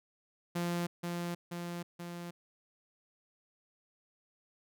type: tone with echo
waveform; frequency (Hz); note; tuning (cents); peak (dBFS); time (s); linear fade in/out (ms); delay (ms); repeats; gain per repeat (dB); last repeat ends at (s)
sawtooth; 173.2; F3; -14; -28; 0.55-0.87; 10; 480; 3; -3; 2.31
effects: none